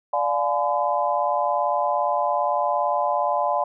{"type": "chord", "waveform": "sine", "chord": "D diminished seventh", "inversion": "none", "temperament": "just", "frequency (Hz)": [587.3, 704.8, 845.8, 1014.9], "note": ["D5", "F5", "Ab5", "Cb6"], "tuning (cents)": [0, 16, 31, 47], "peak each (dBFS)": -25, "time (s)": [0.13, 3.64], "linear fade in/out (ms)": 5, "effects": []}